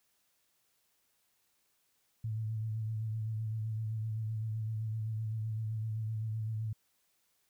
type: tone with vibrato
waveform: sine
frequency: 110 Hz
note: A2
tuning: in tune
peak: -33 dBFS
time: 2.24-6.73 s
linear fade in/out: 5 ms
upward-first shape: sine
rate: 7.8 Hz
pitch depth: 35 cents each way
effects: white hiss -75 dBFS RMS until 7.49 s